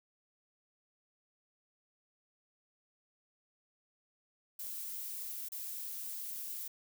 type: noise with dropouts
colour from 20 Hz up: violet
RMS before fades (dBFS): -42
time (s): 4.59-6.68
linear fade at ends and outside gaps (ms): 5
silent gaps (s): 5.487-5.519
effects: none